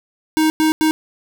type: tone bursts at uneven times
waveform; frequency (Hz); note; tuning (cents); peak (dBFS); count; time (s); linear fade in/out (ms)
square; 313.5; D#4; +13; -13; 3; 0.37-0.5 / 0.6-0.72 / 0.81-0.91; 0
effects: 9-bit